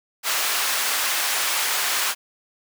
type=high-pass noise; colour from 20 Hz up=pink; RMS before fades=-23 dBFS; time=0.23-2.15 s; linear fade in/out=50 ms; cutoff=1100 Hz; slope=12 dB/octave; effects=none